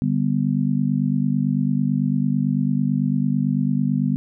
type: chord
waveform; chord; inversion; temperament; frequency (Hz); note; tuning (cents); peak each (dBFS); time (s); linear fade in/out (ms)
sine; G major; second; just; 147 / 196 / 245; D3 / G3 / B3; +2 / 0 / -14; -22; 0.02-4.16; 0
effects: none